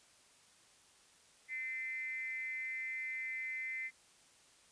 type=tone with frequency modulation; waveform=sine; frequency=2070 Hz; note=C7; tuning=19 cents flat; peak=-38 dBFS; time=1.48-3.91 s; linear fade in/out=50 ms; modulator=269 Hz; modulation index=0.53; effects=white hiss -65 dBFS RMS until 4.71 s + resampled to 22050 Hz